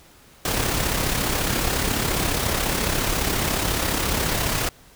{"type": "noise with amplitude modulation", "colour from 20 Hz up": "pink", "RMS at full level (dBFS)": -21, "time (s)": [0.45, 4.69], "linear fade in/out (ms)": 2, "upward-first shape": "sine", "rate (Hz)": 34.4, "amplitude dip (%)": 45, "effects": ["pink hiss -51 dBFS RMS until 4.95 s"]}